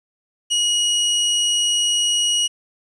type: tone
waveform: sawtooth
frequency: 2900 Hz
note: F#7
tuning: 35 cents flat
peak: -13 dBFS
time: 0.5-2.48 s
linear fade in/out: 20 ms
effects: resampled to 24000 Hz + 9-bit